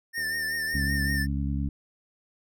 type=tone with vibrato; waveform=square; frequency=1803 Hz; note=A6; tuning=42 cents sharp; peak=-28 dBFS; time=0.13-1.27 s; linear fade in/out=50 ms; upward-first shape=triangle; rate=5.3 Hz; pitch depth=55 cents each way
type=click train; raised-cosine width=2 ms; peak=-35 dBFS; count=78; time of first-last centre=0.18-1.16 s; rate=78.6 Hz
type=harmonic tone; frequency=69.6 Hz; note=C#2; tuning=8 cents sharp; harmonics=1 / 2 / 3 / 4; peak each=-28 / -31 / -33 / -35 dBFS; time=0.74-1.69 s; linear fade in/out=5 ms
effects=none